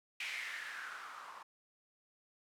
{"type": "noise with low-pass filter sweep", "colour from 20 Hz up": "violet", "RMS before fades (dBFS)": -45, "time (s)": [0.2, 1.43], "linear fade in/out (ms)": 5, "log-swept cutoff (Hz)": [2400, 990], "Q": 4.7, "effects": []}